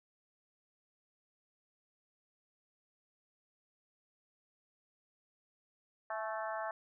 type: harmonic tone with a mistuned harmonic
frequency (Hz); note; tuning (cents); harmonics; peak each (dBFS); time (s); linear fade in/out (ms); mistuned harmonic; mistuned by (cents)
220; A3; 0; 3 / 4 / 5 / 6 / 7 / 8; -40 / -42 / -44 / -46 / -47 / -48; 6.1-6.71; 2; 4; -37
effects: none